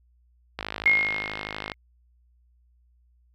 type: click train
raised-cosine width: 0.3 ms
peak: -14 dBFS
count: 60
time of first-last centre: 0.59-1.718 s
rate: 52.3 Hz
type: tone with exponential decay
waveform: sine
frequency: 2148 Hz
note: C7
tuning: 45 cents sharp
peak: -14 dBFS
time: 0.86-1.74 s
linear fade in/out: 0 ms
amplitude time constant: 190 ms
effects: added 60 Hz sine -59 dBFS peak until 3.34 s